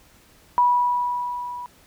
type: tone with level ramp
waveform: sine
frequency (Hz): 977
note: B5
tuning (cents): -19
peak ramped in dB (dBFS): -13 to -31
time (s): 0.58-1.66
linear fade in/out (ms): 0
effects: pink hiss -54 dBFS RMS until 1.86 s